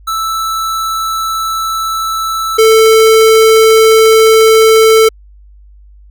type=tone pair in turn; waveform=square; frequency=1318.5 / 442.9 Hz; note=E6 / A4; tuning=0 / +11 cents; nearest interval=octave + perfect fifth; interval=1889 cents; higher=first; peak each=-14 / -4 dBFS; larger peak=second; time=0.07-2.58 / 2.58-5.09 s; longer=neither; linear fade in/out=10 ms; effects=added 50 Hz sine -36 dBFS peak until 6.1 s